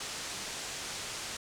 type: low-pass noise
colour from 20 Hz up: white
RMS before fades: -40 dBFS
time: 0-1.37 s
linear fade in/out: 5 ms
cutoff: 7900 Hz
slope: 24 dB/octave
effects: none

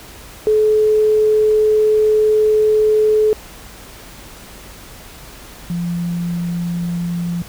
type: tone pair in turn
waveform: sine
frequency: 429.4 / 172.69 Hz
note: A4 / F3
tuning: -42 / -19 cents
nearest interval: octave + major third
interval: 1577 cents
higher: first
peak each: -10 / -18 dBFS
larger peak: first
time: 0.47-3.33 / 5.7-7.42 s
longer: first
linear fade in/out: 0 ms
effects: added 50 Hz sine -44 dBFS peak until 7.48 s + pink hiss -38 dBFS RMS until 7.48 s

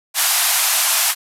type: band-pass noise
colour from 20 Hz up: white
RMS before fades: -17 dBFS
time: 0.14-1.15 s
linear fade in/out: 50 ms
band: 640 to 14000 Hz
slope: 96 dB/octave
effects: none

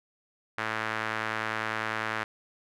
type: tone with band-pass filter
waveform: sawtooth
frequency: 110 Hz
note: A2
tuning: in tune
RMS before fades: -32 dBFS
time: 0.58-2.24 s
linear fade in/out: 5 ms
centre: 1600 Hz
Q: 1.8
effects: none

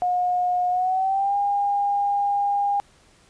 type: tone with pitch glide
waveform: sine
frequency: 720 to 808.2 Hz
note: F#5 to G#5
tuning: -47 to -47 cents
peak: -19 dBFS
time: 0.02-2.8 s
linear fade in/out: 0 ms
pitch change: +200 cents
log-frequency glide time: 0.7-1.36 s
effects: pink hiss -56 dBFS RMS until 3.29 s + resampled to 22050 Hz

